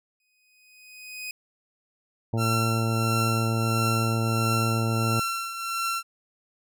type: tone with exponential growth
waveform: sawtooth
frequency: 2500 Hz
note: D#7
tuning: 8 cents sharp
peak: -28 dBFS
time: 0.2-1.31 s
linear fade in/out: 2 ms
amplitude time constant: 240 ms
type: harmonic tone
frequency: 113.5 Hz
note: A#2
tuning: 46 cents flat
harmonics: 1 / 2 / 3 / 4 / 5 / 6 / 7 / 8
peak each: -24 / -30 / -34 / -36 / -38 / -40 / -41 / -42 dBFS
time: 2.33-5.2 s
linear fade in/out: 5 ms
type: tone with tremolo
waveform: sawtooth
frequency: 1356 Hz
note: E6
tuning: 49 cents sharp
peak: -21 dBFS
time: 2.37-6.03 s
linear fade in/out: 50 ms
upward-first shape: triangle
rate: 1.5 Hz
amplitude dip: 65%
effects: none